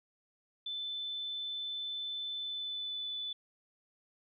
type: tone with pitch glide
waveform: sine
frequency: 3520 to 3486 Hz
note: A7 to A7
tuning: 0 to -17 cents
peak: -36 dBFS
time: 0.66-3.33 s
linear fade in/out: 5 ms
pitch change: -17 cents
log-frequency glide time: 2.36-3.11 s
effects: none